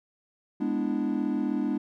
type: chord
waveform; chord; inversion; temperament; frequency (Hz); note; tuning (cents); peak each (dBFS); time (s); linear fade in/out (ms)
triangle; E dominant seventh; first; equal; 207.7 / 246.9 / 293.7 / 329.6; G#3 / B3 / D4 / E4; 0 / 0 / 0 / 0; -29 / -28 / -27 / -32; 0.6-1.78; 10
effects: tanh soft clip ceiling -13 dBFS